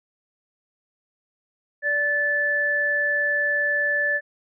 sine tone pair together, 582.7 / 1745 Hz, D5 / A6, -14 / -15 cents, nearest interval octave + perfect fifth, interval 1899 cents, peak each -28 / -20 dBFS, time 1.82-4.21 s, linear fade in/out 50 ms, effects none

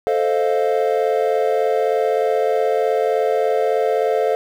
triangle chord, F dominant seventh, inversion first, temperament equal, 440 / 523.3 / 622.3 / 698.5 Hz, A4 / C5 / Eb5 / F5, 0 / 0 / 0 / 0 cents, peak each -17 / -19 / -22 / -20 dBFS, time 0.07-4.35 s, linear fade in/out 0 ms, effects 8-bit

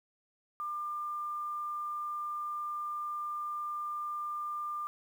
sine tone, 1197 Hz, D6, 33 cents sharp, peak -34 dBFS, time 0.6-4.87 s, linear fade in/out 0 ms, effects 10-bit

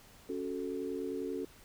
sine chord, F# minor, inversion second, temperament equal, 277.2 / 370 / 440 Hz, C#4 / F#4 / A4, 0 / 0 / 0 cents, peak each -39 / -39 / -39 dBFS, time 0.29-1.45 s, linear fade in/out 5 ms, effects pink hiss -58 dBFS RMS until 1.64 s

